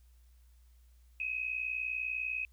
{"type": "tone pair together", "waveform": "sine", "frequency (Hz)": [2513, 2573], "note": ["D#7", "E7"], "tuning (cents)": [17, -43], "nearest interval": "unison", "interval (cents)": 40, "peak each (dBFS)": [-36, -36], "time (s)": [1.2, 2.45], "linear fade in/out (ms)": 2, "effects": ["added 60 Hz sine -58 dBFS peak until 2.52 s", "white hiss -74 dBFS RMS until 2.52 s"]}